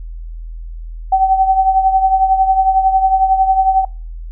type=tone with tremolo; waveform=sine; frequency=765 Hz; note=G5; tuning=42 cents flat; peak=-6 dBFS; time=1.12-3.85 s; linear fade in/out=5 ms; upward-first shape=triangle; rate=11 Hz; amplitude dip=70%; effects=noise-tail reverb RT60 0.4 s tail -26 dB re dry + added 41 Hz sine -25 dBFS peak until 4.31 s